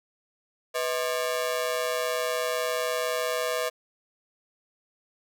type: ring-modulated tone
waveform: sawtooth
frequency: 566 Hz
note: C#5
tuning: 36 cents sharp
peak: -19 dBFS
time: 0.74-3.7 s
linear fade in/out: 20 ms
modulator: 69.9 Hz
effects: none